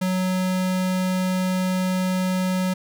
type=tone; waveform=square; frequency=185 Hz; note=F#3; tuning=in tune; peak=-21 dBFS; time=0.01-2.74 s; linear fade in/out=10 ms; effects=none